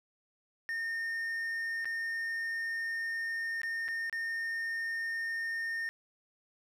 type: tone with dropouts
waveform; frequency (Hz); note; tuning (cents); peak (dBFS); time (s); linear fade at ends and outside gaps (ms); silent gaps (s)
triangle; 1827; A#6; -35; -31; 0.69-5.89; 0; 1.846-1.855 / 3.617-3.633 / 3.881-3.886 / 4.097-4.127
effects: none